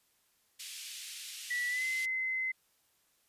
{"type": "band-pass noise", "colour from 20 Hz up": "pink", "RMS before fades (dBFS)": -45, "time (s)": [0.59, 2.06], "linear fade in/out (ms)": 10, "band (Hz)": [2500, 12000], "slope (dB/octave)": 24}
{"type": "tone with pitch glide", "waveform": "sine", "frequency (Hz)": [1950, 2053], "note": ["B6", "C7"], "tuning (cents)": [-23, -33], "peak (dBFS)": -31, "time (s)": [1.5, 2.52], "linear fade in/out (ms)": 10, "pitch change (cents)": 90, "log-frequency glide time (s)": [1.68, 1.84]}
{"effects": ["white hiss -72 dBFS RMS until 3.28 s", "resampled to 32000 Hz"]}